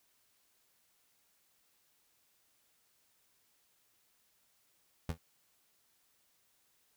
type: tone with exponential decay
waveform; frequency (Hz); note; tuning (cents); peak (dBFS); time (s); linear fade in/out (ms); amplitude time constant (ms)
25% pulse; 82; E2; -9; -28; 5.09-5.18; 5; 19
effects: white hiss -73 dBFS RMS until 6.96 s